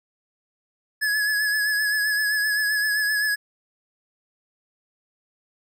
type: tone with vibrato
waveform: square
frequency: 1697 Hz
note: G#6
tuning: 37 cents sharp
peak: -21 dBFS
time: 1.01-3.36 s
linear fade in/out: 20 ms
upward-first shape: sine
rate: 7.7 Hz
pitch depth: 37 cents each way
effects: none